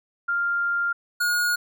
sine / square tone pair in turn, 1396.9 / 1439.5 Hz, F6 / F#6, 0 / -48 cents, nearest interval minor second, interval 52 cents, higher second, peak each -21 dBFS, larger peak neither, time 0.28-0.93 / 1.2-1.56 s, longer first, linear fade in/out 10 ms, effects none

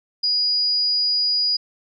sine tone, 4900 Hz, D#8, 27 cents flat, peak -17 dBFS, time 0.23-1.57 s, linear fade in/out 10 ms, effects none

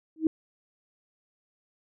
sine tone with exponential growth, 317.6 Hz, D#4, 36 cents sharp, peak -15 dBFS, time 0.16-0.27 s, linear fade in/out 2 ms, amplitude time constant 22 ms, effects none

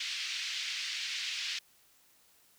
pink band-pass noise, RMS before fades -37 dBFS, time 0-1.59 s, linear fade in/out 5 ms, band 2200 to 5400 Hz, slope 24 dB/octave, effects white hiss -65 dBFS RMS until 2.58 s

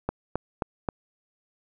click train, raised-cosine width 1 ms, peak -12 dBFS, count 4, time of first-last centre 0.09-0.888 s, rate 3.76 Hz, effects none

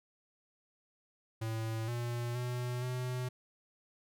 square tone with pitch steps, 111.9 / 119.6 / 123.4 / 126 Hz, A2 / A#2 / B2 / B2, +30 / +45 / -1 / +35 cents, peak -35 dBFS, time 1.41-3.29 s, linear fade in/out 10 ms, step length 470 ms, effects none

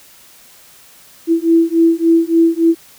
sine beating tone pair, 329.6 / 333.1 Hz, E4 / E4, 0 / +18 cents, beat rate 3.5 Hz, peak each -12 dBFS, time 1.27-2.75 s, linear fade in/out 50 ms, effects white hiss -44 dBFS RMS until 2.98 s

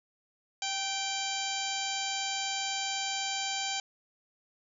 harmonic tone with a mistuned harmonic, 784 Hz, G5, in tune, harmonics 1 / 2 / 3 / 4 / 5 / 6 / 7 / 8 / 9, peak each -37 / -43 / -39 / -37 / -41 / -40 / -45 / -42 / -40 dBFS, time 0.62-3.8 s, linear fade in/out 2 ms, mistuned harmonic 2, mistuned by -28 cents, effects none

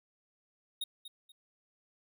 square tone with echo, 3735 Hz, A#7, 3 cents sharp, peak -34 dBFS, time 0.81-0.84 s, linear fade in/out 5 ms, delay 240 ms, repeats 2, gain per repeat -11 dB, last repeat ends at 1.32 s, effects none

